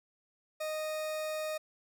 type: tone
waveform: 40% pulse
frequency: 620 Hz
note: D#5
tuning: 6 cents flat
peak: -33 dBFS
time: 0.6-1.58 s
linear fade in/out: 10 ms
effects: none